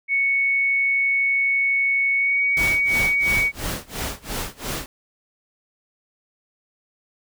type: tone with pitch glide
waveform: sine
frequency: 2217 to 2247 Hz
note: C#7 to C#7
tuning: 0 to +23 cents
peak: -17 dBFS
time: 0.08-3.52 s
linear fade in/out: 50 ms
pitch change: +23 cents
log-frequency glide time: 2.16-2.42 s
type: noise with tremolo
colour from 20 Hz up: pink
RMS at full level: -26 dBFS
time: 2.57-4.86 s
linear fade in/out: 0 ms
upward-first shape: sine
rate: 2.9 Hz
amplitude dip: 95%
effects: none